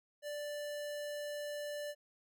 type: tone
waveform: square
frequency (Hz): 587.3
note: D5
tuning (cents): 0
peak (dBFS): -40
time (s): 0.22-1.95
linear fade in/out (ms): 50
effects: none